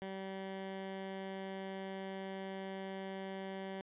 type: tone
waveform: 15% pulse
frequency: 192.2 Hz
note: G3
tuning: 34 cents flat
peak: -35 dBFS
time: 0.02-3.81 s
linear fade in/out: 0 ms
effects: resampled to 8000 Hz

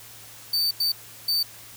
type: tone bursts at uneven times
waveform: 45% pulse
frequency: 4579 Hz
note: D8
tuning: 45 cents flat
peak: -20 dBFS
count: 3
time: 0.53-0.71 / 0.8-0.92 / 1.28-1.43 s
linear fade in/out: 5 ms
effects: added 112 Hz sine -55 dBFS peak until 1.76 s + white hiss -45 dBFS RMS until 1.76 s

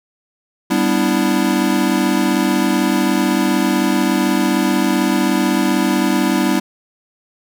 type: chord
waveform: square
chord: E minor seventh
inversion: first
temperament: equal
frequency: 196 / 246.9 / 293.7 / 329.6 Hz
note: G3 / B3 / D4 / E4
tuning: 0 / 0 / 0 / 0 cents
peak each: -20 dBFS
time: 0.7-6.6 s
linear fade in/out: 10 ms
effects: none

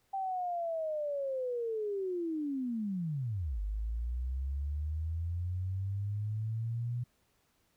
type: linear two-way sweep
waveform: sine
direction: down then up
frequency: 784 to 49.22 to 122.4 Hz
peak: -32 dBFS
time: 0.13-7.04 s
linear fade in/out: 10 ms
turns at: 3.6 s
effects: pink hiss -73 dBFS RMS until 7.76 s

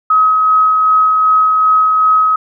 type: tone with tremolo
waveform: sine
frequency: 1272 Hz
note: D#6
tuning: 38 cents sharp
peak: -6 dBFS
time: 0.1-2.36 s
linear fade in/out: 5 ms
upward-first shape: sine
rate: 2.6 Hz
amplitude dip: 25%
effects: none

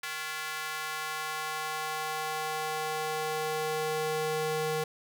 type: tone with high-pass filter sweep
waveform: square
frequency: 155.56 Hz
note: D#3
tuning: in tune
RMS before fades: -33 dBFS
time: 0.03-4.84 s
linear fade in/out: 5 ms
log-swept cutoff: 1600 to 350 Hz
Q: 1.4
effects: none

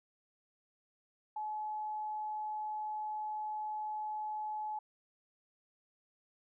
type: tone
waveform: sine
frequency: 854 Hz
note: G#5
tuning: 48 cents sharp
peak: -36 dBFS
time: 1.36-4.79 s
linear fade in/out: 5 ms
effects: none

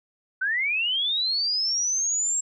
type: linear sweep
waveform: sine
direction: up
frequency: 1480 to 7600 Hz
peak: -22 dBFS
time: 0.41-2.41 s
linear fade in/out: 10 ms
effects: none

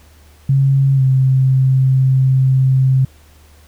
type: tone with pitch glide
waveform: sine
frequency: 136.3 to 131.81 Hz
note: C#3 to C3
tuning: -29 to +13 cents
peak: -9 dBFS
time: 0.49-3.05 s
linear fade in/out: 5 ms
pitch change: -58 cents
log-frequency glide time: 0.95-1.02 s
effects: added 75 Hz sine -44 dBFS peak until 3.67 s + pink hiss -50 dBFS RMS until 3.67 s

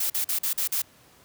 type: noise bursts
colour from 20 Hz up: blue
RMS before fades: -26 dBFS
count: 6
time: 0-0.82 s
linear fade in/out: 5 ms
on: 100 ms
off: 44 ms
effects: pink hiss -56 dBFS RMS until 1.24 s + high-pass 80 Hz 12 dB/octave

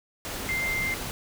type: tone in noise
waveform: sine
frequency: 2093 Hz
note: C7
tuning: in tune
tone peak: -26 dBFS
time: 0.49-0.94 s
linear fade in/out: 0 ms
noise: pink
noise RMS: -34 dBFS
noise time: 0.25-1.11 s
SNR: +5 dB
effects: none

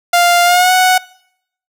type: tone with pitch glide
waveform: sawtooth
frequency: 698.5 to 739.6 Hz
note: F5 to F#5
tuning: 0 to -1 cents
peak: -4 dBFS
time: 0.13-0.98 s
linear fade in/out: 5 ms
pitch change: +99 cents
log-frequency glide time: 0.44-0.72 s
effects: noise-tail reverb RT60 0.7 s tail -22 dB re dry

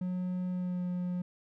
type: tone with pitch glide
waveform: triangle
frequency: 181.7 to 179.1 Hz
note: F#3 to F3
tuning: -31 to +44 cents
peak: -29 dBFS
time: 0.01-1.22 s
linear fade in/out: 5 ms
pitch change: -25 cents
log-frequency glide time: 0.49-0.85 s
effects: none

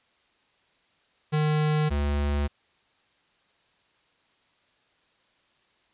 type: tone pair in turn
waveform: square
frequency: 152.5 / 72.18 Hz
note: D#3 / D2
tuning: -34 / -29 cents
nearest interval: octave + minor second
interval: 1295 cents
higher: first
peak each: -22 / -24 dBFS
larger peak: first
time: 1.32-1.9 / 1.9-2.48 s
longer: neither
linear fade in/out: 20 ms
effects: white hiss -66 dBFS RMS until 5.93 s + resampled to 8000 Hz

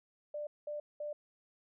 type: tone bursts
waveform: sine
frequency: 593 Hz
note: D5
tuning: 17 cents sharp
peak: -37 dBFS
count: 3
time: 0.34-1.13 s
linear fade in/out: 5 ms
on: 130 ms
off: 200 ms
effects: none

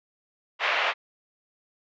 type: band-pass noise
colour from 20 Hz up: white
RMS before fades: -25 dBFS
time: 0.59-0.94 s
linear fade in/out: 50 ms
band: 570 to 2800 Hz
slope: 24 dB/octave
effects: resampled to 16000 Hz

